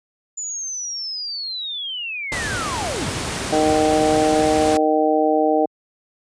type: linear sweep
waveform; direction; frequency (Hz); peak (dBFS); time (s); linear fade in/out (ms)
sine; down; 7040 to 92.5; -25; 0.37-3.1; 10
type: noise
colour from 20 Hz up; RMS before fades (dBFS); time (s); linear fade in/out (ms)
pink; -25; 2.32-4.77; 0
type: harmonic tone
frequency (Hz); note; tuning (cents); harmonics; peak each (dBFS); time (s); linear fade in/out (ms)
154.6; D#3; -11; 2 / 3 / 4 / 5; -20 / -20 / -20 / -20; 3.52-5.66; 10
effects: high-pass 60 Hz 12 dB/octave + resampled to 22050 Hz